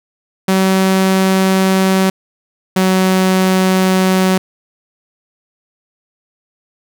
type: tone pair in turn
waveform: sawtooth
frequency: 190 / 187.38 Hz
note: F#3 / F#3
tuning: +46 / +22 cents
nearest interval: unison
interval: 24 cents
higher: first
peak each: -6 dBFS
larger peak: neither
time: 0.48-2.1 / 2.76-4.38 s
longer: neither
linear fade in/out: 5 ms
effects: none